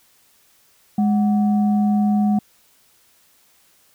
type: tone pair together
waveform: sine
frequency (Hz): 207.5 / 740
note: G#3 / F#5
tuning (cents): -1 / 0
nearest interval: octave + minor seventh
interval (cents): 2201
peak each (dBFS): -14 / -25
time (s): 0.98-2.39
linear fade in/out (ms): 5
effects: tanh soft clip ceiling -8 dBFS + white hiss -57 dBFS RMS until 3.94 s